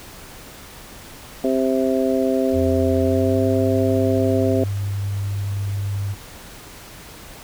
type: harmonic tone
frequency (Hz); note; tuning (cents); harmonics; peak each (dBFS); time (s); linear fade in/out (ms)
131.5; C3; +9; 2 / 3 / 4 / 5; -20 / -22 / -23 / -24; 1.44-4.64; 2
type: tone with pitch glide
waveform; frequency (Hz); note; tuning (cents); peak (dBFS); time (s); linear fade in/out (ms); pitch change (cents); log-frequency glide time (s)
sine; 87.4 to 99.82; F2 to G2; +2 to +32; -21; 2.52-6.16; 50; +230; 2.93-3.43
effects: pink hiss -40 dBFS RMS until 7.43 s